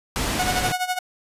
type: low-pass noise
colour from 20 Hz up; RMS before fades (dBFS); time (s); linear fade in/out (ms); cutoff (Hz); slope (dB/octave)
pink; -25; 0.16-0.72; 0; 11000; 12
type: tone with tremolo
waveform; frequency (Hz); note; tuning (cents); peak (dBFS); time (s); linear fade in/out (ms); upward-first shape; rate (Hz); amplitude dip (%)
sawtooth; 732; F#5; -19; -16; 0.39-0.99; 5; sine; 12; 80
effects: resampled to 32000 Hz